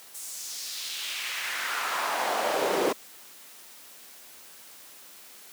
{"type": "noise with high-pass filter sweep", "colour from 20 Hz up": "brown", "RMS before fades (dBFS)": -30, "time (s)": [0.14, 2.93], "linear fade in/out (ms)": 10, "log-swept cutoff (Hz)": [8800, 370], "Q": 1.8, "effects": ["white hiss -49 dBFS RMS until 5.52 s", "high-pass 200 Hz 12 dB/octave"]}